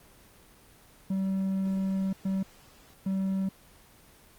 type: tone bursts at uneven times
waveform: triangle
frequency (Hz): 192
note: G3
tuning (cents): -36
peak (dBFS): -24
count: 3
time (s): 1.1-2.13 / 2.25-2.43 / 3.06-3.49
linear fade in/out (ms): 5
effects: pink hiss -56 dBFS RMS until 4.38 s + Opus 24 kbps